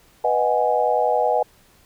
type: chord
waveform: sine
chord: G# minor seventh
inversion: first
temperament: equal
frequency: 493.9 / 622.3 / 740 / 830.6 Hz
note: B4 / D#5 / F#5 / G#5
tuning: 0 / 0 / 0 / 0 cents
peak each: -22 dBFS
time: 0.24-1.43 s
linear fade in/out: 5 ms
effects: pink hiss -55 dBFS RMS until 1.85 s